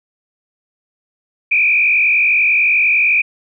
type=tone with frequency modulation; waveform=sine; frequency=2422 Hz; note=D#7; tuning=47 cents flat; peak=-10 dBFS; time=1.51-3.22 s; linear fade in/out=10 ms; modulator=51.2 Hz; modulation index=2; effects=none